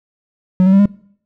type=tone with pitch steps; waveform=triangle; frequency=184.4 / 190.24 / 196.27 / 202.5 Hz; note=F#3 / F#3 / G3 / G#3; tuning=-6 / +48 / +2 / -43 cents; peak=-5 dBFS; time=0.6-0.856 s; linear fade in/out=0 ms; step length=64 ms; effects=noise-tail reverb RT60 0.6 s tail -22 dB re dry